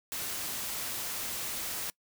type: noise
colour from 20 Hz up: white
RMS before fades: -36 dBFS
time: 0.12-1.9 s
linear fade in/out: 0 ms
effects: noise-tail reverb RT60 0.1 s tail -24 dB re dry